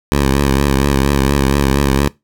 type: tone with vibrato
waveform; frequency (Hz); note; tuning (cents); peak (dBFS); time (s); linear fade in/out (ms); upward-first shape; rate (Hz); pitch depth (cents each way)
10% pulse; 69; C#2; -7; -3; 0.12-2.08; 0; triangle; 4.3; 72
effects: noise-tail reverb RT60 0.2 s tail -21 dB re dry